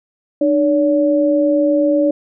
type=tone pair together; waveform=sine; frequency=301.7 / 570 Hz; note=D4 / C#5; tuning=+47 / +48 cents; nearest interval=major seventh; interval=1101 cents; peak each=-14 dBFS; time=0.41-2.11 s; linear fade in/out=5 ms; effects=none